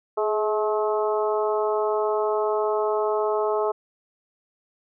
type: harmonic tone with a mistuned harmonic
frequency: 214.8 Hz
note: A3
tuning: 41 cents flat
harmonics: 2 / 3 / 4 / 5 / 6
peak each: -23 / -27 / -29 / -31 / -33 dBFS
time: 0.17-3.72 s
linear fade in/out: 10 ms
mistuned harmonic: 2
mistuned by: -28 cents
effects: none